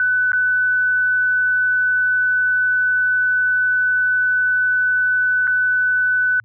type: tone with dropouts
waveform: sine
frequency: 1498 Hz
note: F#6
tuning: 21 cents sharp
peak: -14 dBFS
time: 0-6.4 s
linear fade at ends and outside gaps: 1 ms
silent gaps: 0.319-0.331 / 5.471-5.476 s
effects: added 112 Hz sine -48 dBFS peak until 6.44 s